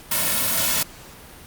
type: noise with comb filter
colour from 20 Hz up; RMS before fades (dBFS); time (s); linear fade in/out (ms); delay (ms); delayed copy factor
white; -21; 0.11-0.83; 5; 2.5; -0.95
effects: pink hiss -43 dBFS RMS until 1.46 s + Opus 48 kbps